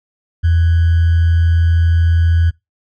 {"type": "tone with sample-and-hold", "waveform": "sine", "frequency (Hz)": 83.6, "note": "E2", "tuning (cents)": 25, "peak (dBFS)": -9, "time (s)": [0.43, 2.51], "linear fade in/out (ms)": 20, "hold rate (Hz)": 1575, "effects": ["noise-tail reverb RT60 0.2 s tail -23 dB re dry", "low-pass 3000 Hz 12 dB/octave"]}